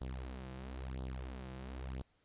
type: tone with flanger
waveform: sawtooth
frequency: 64.7 Hz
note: C2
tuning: 19 cents flat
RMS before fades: -44 dBFS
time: 0.01-2.02 s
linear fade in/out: 0 ms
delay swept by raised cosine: 0.21 to 5.91 ms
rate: 0.99 Hz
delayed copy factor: +0.75
effects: pink hiss -75 dBFS RMS until 2.24 s + resampled to 8000 Hz